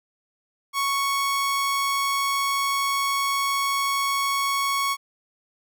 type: tone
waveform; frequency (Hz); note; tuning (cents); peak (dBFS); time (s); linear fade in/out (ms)
sawtooth; 1108.7; C#6; 0; -18; 0.73-4.97; 50
effects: none